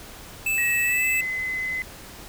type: tone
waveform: square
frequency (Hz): 2627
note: E7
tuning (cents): -7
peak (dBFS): -22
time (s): 0.46-1.21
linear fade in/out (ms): 5
type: tone with pitch glide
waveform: sine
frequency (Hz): 1909 to 2034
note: A#6 to C7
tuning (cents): +41 to -50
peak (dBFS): -25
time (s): 0.58-1.82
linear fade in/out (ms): 0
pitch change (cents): +109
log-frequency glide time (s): 0.82-1.07
effects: pink hiss -42 dBFS RMS until 2.28 s